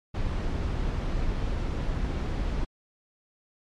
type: noise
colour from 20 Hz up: brown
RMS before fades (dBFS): -28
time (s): 0.14-2.65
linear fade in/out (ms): 10
effects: low-pass 5000 Hz 12 dB/octave + MP3 64 kbps